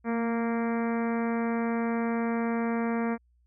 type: harmonic tone with a mistuned harmonic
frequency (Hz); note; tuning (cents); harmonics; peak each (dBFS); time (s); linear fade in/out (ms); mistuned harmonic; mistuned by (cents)
232; A#3; -8; 1 / 2 / 3 / 4 / 5 / 6 / 7 / 8 / 9 / 10; -27 / -33 / -37 / -39 / -41 / -43 / -44 / -45 / -46 / -47; 0.04-3.18; 50; 1; -19
effects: added 60 Hz sine -62 dBFS peak until 3.46 s